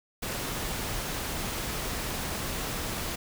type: noise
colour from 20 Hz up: pink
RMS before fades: -33 dBFS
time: 0.22-3.16 s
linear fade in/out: 10 ms
effects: none